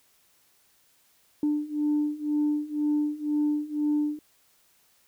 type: beating tone pair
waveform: sine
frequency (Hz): 296.3 / 298.3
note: D4 / D4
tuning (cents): +15 / +27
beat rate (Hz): 2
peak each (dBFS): -27 / -25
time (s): 1.43-4.19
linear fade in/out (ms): 2
effects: tanh soft clip ceiling -18 dBFS + white hiss -64 dBFS RMS until 5.07 s